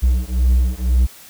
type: beating tone pair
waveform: triangle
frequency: 61.1 / 63.1 Hz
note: B1 / B1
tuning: -18 / +38 cents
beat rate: 2 Hz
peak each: -14 dBFS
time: 0.02-1.07 s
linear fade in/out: 20 ms
effects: white hiss -42 dBFS RMS until 1.29 s